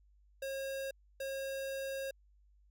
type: tone bursts at uneven times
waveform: square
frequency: 541 Hz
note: C#5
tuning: 42 cents flat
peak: -38 dBFS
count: 2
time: 0.42-0.91 / 1.2-2.11 s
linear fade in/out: 5 ms
effects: added 50 Hz sine -63 dBFS peak until 2.7 s

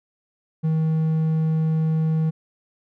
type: tone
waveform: triangle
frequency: 158.9 Hz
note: D#3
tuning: 37 cents sharp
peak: -16 dBFS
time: 0.63-2.31 s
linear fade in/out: 20 ms
effects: none

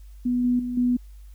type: tone with level steps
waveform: sine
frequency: 246.2 Hz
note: B3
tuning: 5 cents flat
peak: -20 / -18 / -26 / -18 dBFS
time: 0.25-0.97 s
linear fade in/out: 10 ms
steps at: 0.44 / 0.59 / 0.77 s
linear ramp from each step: 5 ms
effects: added 50 Hz sine -41 dBFS peak until 1.34 s + white hiss -63 dBFS RMS until 1.34 s

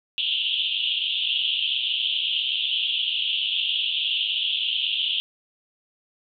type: band-pass noise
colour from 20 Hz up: pink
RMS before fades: -25 dBFS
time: 0.18-5.2 s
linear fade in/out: 0 ms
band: 2800 to 3500 Hz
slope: 96 dB/octave
effects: none

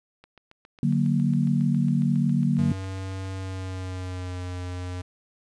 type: click train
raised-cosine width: 0.3 ms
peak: -33 dBFS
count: 23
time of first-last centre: 0.24-3.254 s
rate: 7.3 Hz
type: chord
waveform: sine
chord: D augmented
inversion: none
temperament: equal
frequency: 146.83 / 185 / 233.1 Hz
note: D3 / F#3 / A#3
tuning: 0 / 0 / 0 cents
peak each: -23 / -25 / -24 dBFS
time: 0.83-2.72 s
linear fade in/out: 2 ms
type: tone with pitch glide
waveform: square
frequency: 95.2 to 90.17 Hz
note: F#2 to F#2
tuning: +50 to -44 cents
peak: -31 dBFS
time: 2.58-5.02 s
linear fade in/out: 10 ms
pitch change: -94 cents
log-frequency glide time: 3.34-4.43 s
effects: resampled to 22050 Hz + 9-bit

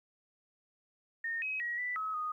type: tone with pitch steps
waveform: sine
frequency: 1835 / 2543 / 1905 / 1978 / 1282 / 1240 Hz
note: A#6 / D#7 / A#6 / B6 / E6 / D#6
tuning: -28 / +37 / +37 / +2 / -49 / -6 cents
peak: -33 dBFS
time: 1.24-2.32 s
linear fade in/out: 5 ms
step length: 180 ms
effects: 12-bit

